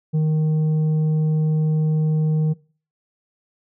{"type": "tone with tanh clipping", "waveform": "sine", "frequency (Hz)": 155.56, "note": "D#3", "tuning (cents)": 0, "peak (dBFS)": -17, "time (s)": [0.13, 2.54], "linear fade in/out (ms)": 20, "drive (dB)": 5, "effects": ["noise-tail reverb RT60 0.4 s tail -22 dB re dry"]}